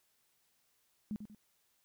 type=tone with echo; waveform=sine; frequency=211.4 Hz; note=G#3; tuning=31 cents sharp; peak=-35 dBFS; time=1.11-1.16 s; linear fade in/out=0 ms; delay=94 ms; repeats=2; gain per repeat=-8 dB; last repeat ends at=1.348 s; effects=white hiss -75 dBFS RMS until 1.84 s